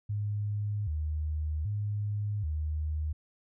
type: tone with vibrato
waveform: sine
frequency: 89.3 Hz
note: F2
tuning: 39 cents sharp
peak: -29 dBFS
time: 0.09-3.13 s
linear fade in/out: 10 ms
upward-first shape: square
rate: 0.64 Hz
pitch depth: 260 cents each way
effects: none